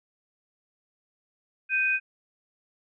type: tone pair together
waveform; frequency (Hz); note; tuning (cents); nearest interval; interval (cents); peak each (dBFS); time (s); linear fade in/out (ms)
sine; 1561.6 / 2489; G6 / D#7; -7 / 0; minor sixth; 807; -27 / -23; 1.69-2; 50
effects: none